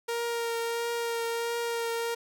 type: tone with vibrato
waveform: sawtooth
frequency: 466.2 Hz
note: A#4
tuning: in tune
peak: -25 dBFS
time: 0.08-2.15 s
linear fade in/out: 10 ms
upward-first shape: triangle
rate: 1.5 Hz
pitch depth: 17 cents each way
effects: none